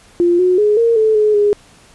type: tone with pitch steps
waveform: sine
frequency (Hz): 347.6 / 364.7 / 419.2 / 462.8 / 436.9 / 425 / 412.7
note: F4 / F#4 / G#4 / A#4 / A4 / G#4 / G#4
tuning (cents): -8 / -25 / +16 / -13 / -12 / +40 / -11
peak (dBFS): -9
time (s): 0.2-1.53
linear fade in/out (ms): 0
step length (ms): 190
effects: pink hiss -46 dBFS RMS until 1.94 s + resampled to 24000 Hz